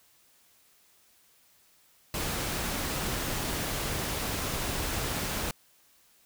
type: noise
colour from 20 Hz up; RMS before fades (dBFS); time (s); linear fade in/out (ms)
pink; -32; 2.14-5.51; 2
effects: white hiss -63 dBFS RMS until 6.25 s